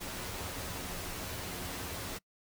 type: noise with comb filter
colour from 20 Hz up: pink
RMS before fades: -40 dBFS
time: 0-2.19 s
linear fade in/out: 20 ms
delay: 11 ms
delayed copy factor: +0.55
effects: noise-tail reverb RT60 0.1 s tail -24 dB re dry